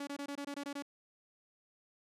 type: tone bursts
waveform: sawtooth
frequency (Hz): 283.7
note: C#4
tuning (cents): +40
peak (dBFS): -35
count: 9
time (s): 0-0.824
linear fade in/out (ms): 5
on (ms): 72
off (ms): 22
effects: low-pass 10000 Hz 12 dB/octave